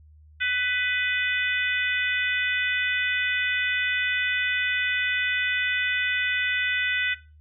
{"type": "harmonic tone with a mistuned harmonic", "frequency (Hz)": 500, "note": "B4", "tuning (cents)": 21, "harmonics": [3, 4, 5, 6, 7], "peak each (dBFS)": [-26, -27, -30, -34, -33], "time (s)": [0.4, 7.15], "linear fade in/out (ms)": 20, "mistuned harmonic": 4, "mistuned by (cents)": -18, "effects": ["noise-tail reverb RT60 0.3 s tail -17 dB re dry", "added 76 Hz sine -49 dBFS peak until 7.4 s"]}